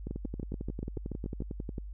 two click trains, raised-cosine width 3 ms, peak -24 / -23 dBFS, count 20 / 10, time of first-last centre 0.07-1.782 / 0.11-1.405 s, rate 11.1 / 6.95 Hz, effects added 50 Hz sine -39 dBFS peak until 1.93 s

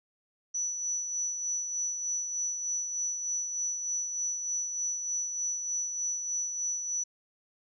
sine tone with tremolo, 5930 Hz, F#8, 3 cents sharp, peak -28 dBFS, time 0.54-7.04 s, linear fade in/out 10 ms, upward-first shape sine, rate 3.3 Hz, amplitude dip 45%, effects none

